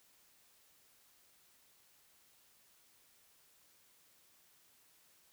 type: silence
effects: white hiss -68 dBFS RMS until 5.32 s